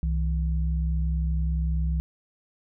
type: tone pair together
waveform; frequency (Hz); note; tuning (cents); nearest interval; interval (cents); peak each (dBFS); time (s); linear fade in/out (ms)
sine; 64.65 / 162.1; C2 / E3; -20 / -29; octave + major third; 1591; -23 / -30; 0.03-2; 0
effects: none